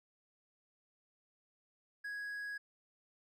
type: tone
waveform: triangle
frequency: 1661.2 Hz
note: G#6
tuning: in tune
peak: -38 dBFS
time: 2.04-2.58 s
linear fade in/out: 10 ms
effects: none